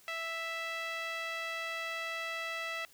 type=tone with band-pass filter; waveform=sawtooth; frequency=659.3 Hz; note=E5; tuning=in tune; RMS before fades=-38 dBFS; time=0.08-2.85 s; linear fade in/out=0 ms; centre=2300 Hz; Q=1.7; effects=white hiss -61 dBFS RMS until 2.93 s